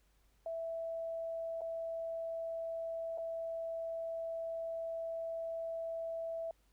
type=tone with dropouts; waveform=sine; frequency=659.3 Hz; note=E5; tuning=in tune; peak=-37 dBFS; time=0.46-6.51 s; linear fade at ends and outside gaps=2 ms; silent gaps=1.609-1.616 / 3.176-3.182 s; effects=added 50 Hz sine -69 dBFS peak until 6.72 s + pink hiss -75 dBFS RMS until 6.72 s